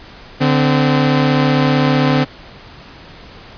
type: tone pair together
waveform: sawtooth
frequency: 146.45 / 257.4 Hz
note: D3 / C4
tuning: -5 / -28 cents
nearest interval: minor seventh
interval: 977 cents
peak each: -10 dBFS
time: 0.4-2.25 s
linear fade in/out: 20 ms
effects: pink hiss -38 dBFS RMS until 3.57 s + resampled to 11025 Hz